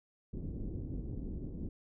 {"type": "low-pass noise", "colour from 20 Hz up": "pink", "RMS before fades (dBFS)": -40, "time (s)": [0.33, 1.69], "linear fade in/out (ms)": 5, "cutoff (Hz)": 350, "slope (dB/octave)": 24, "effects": []}